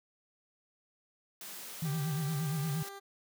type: high-pass noise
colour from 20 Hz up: white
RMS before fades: -45 dBFS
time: 1.41-2.89 s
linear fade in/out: 2 ms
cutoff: 140 Hz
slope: 48 dB/octave
type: tone with vibrato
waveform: sine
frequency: 151.7 Hz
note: D#3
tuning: 44 cents flat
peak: -31 dBFS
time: 1.82-2.83 s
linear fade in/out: 5 ms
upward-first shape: sine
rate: 8.6 Hz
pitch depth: 150 cents each way
type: tone with pitch glide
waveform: 15% pulse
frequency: 392 to 396.3 Hz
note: G4 to G4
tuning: 0 to +19 cents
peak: -38 dBFS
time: 1.84-3 s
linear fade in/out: 20 ms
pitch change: +19 cents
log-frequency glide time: 2.29-2.55 s
effects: none